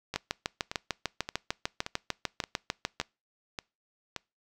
two click trains, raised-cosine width 0.2 ms, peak -17 / -11 dBFS, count 8 / 20, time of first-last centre 0.14-4.163 / 0.16-3 s, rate 1.74 / 6.69 Hz, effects noise-tail reverb RT60 0.3 s tail -26 dB re dry

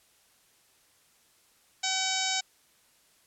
harmonic tone, 760 Hz, F#5, 46 cents sharp, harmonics 1 / 2 / 3 / 4 / 5 / 6 / 7 / 8 / 9 / 10, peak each -35 / -38 / -35 / -37 / -34 / -38 / -35 / -38 / -35 / -39 dBFS, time 1.83-2.41 s, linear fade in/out 10 ms, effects white hiss -64 dBFS RMS until 3.26 s + low-pass 12000 Hz 12 dB/octave

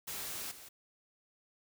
white noise with level steps, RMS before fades -41 / -52 dBFS, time 0.07-0.69 s, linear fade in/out 10 ms, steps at 0.51 s, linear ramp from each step 5 ms, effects none

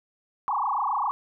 sine tone with frequency modulation, 980 Hz, B5, 14 cents flat, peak -23 dBFS, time 0.48-1.11 s, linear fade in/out 0 ms, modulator 27.4 Hz, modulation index 6.5, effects none

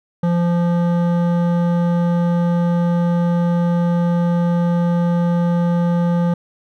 sine tone with hard clipping, 172.8 Hz, F3, 18 cents flat, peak -16 dBFS, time 0.23-6.34 s, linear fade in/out 5 ms, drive 13 dB, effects none

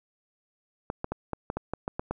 clicks, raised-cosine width 1 ms, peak -16 dBFS, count 10, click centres 0.901 / 1.044 / 1.12 / 1.333 / 1.501 / 1.57 / 1.736 / 1.879 / 1.995 / 2.11 s, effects none

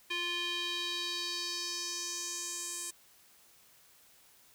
square tone with band-pass filter sweep, 349.2 Hz, F4, in tune, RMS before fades -37 dBFS, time 0.1-2.91 s, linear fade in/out 10 ms, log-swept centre 2800 to 8300 Hz, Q 2.9, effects white hiss -62 dBFS RMS until 4.54 s

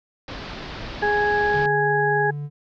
pink low-pass noise, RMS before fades -34 dBFS, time 0.28-1.66 s, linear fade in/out 2 ms, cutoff 5000 Hz, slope 48 dB/octave
harmonic tone, 415.3 Hz, G#4, in tune, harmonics 1 / 2 / 4, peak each -22 / -22 / -22 dBFS, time 1.02-2.31 s, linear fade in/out 10 ms
triangle tone with pitch glide, 146.9 to 145.72 Hz, D3 to D3, +1 to -13 cents, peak -25 dBFS, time 1.51-2.5 s, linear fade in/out 50 ms, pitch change -14 cents, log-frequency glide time 1.62-2.38 s
effects none

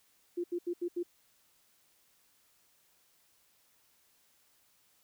sine tone bursts, 349.1 Hz, F4, 1 cent flat, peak -31 dBFS, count 5, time 0.37-1.032 s, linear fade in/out 10 ms, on 70 ms, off 78 ms, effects white hiss -69 dBFS RMS until 5.03 s

